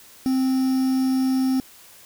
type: tone with quantisation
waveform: triangle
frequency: 261.6 Hz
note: C4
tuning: in tune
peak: -16 dBFS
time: 0.26-1.6 s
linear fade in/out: 0 ms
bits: 6
effects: white hiss -48 dBFS RMS until 2.05 s